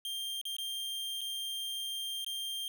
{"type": "tone with dropouts", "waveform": "45% pulse", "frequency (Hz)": 3183, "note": "G7", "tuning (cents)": 26, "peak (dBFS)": -35, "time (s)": [0.05, 2.68], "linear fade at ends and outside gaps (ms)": 1, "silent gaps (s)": [[0.414, 0.453], [0.566, 0.584], [1.209, 1.214], [2.246, 2.264]], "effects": []}